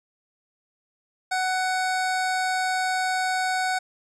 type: tone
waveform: 25% pulse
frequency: 745 Hz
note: F#5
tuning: 12 cents sharp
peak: -19 dBFS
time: 1.31-3.79 s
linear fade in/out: 10 ms
effects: resampled to 22050 Hz + 10-bit